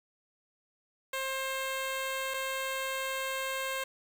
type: tone pair in turn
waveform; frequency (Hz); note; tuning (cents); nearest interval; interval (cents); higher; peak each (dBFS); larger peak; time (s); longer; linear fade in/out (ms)
10% pulse; 531 / 531; C5 / C5; +25 / +25; unison; 0; neither; -24; neither; 1.13-2.34 / 2.34-3.84; second; 5
effects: 9-bit